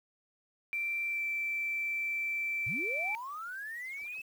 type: tone with pitch glide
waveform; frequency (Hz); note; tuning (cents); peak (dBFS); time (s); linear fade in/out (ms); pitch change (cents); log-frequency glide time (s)
sine; 2349 to 2334; D7 to D7; 0 to -11; -31; 0.73-3.15; 0; -11; 1.05-1.23
type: linear sweep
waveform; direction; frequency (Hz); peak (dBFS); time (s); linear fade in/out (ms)
sine; up; 86.5 to 2637; -38; 2.66-4.22; 10
effects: 9-bit